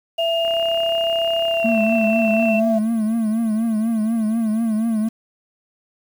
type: tone with pitch glide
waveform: sine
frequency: 2829 to 2690 Hz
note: F7 to E7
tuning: +22 to +34 cents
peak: -23 dBFS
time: 0.18-2.6 s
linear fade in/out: 10 ms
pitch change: -88 cents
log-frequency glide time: 1.45-1.8 s
type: tone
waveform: sine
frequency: 666 Hz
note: E5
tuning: 18 cents sharp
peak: -18 dBFS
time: 0.18-2.79 s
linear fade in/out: 10 ms
type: click train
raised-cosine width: 0.5 ms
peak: -22 dBFS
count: 70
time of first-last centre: 0.45-2.485 s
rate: 33.9 Hz
type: tone with vibrato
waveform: triangle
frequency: 222.2 Hz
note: A3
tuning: 17 cents sharp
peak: -15 dBFS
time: 1.64-5.09 s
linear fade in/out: 10 ms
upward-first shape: triangle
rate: 4.1 Hz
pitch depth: 89 cents each way
effects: 7-bit